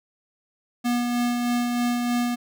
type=tone with tremolo; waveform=square; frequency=241.7 Hz; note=B3; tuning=37 cents flat; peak=-21 dBFS; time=0.84-2.36 s; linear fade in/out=20 ms; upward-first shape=sine; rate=3.2 Hz; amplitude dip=30%; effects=none